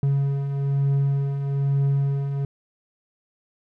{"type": "beating tone pair", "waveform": "triangle", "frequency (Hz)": [138.2, 139.3], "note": ["C#3", "C#3"], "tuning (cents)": [-5, 9], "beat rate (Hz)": 1.1, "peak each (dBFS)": [-27, -18], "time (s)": [0.03, 2.45], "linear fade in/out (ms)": 2, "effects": []}